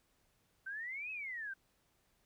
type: exponential two-way sweep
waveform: sine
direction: up then down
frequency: 1525 to 2600 to 1525 Hz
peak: -40 dBFS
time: 0.66-1.54 s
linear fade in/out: 10 ms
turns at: 1.11 s
effects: pink hiss -75 dBFS RMS until 2.25 s